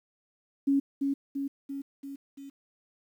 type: tone with echo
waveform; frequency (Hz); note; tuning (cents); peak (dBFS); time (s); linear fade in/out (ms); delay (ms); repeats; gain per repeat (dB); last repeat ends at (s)
sine; 277.2; C#4; 0; -21; 0.67-0.8; 10; 340; 5; -4; 2.5
effects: 10-bit